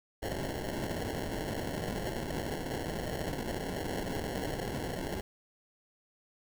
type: noise with sample-and-hold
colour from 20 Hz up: white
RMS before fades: -36 dBFS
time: 0.22-5.21 s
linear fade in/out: 10 ms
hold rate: 1225 Hz
effects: none